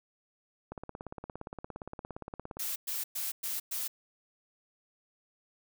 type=click train; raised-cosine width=1 ms; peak=-26 dBFS; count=33; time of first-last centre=0.72-2.57 s; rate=17.3 Hz
type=noise bursts; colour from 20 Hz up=blue; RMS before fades=-35 dBFS; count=5; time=2.59-3.88 s; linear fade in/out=10 ms; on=170 ms; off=110 ms
effects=none